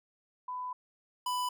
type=tone pair in turn; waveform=sine / square; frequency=1000 / 994.7 Hz; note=B5 / B5; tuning=+21 / +12 cents; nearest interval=unison; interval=9 cents; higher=first; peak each=-35 / -31 dBFS; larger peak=second; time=0.48-0.73 / 1.26-1.49 s; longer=first; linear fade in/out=5 ms; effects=none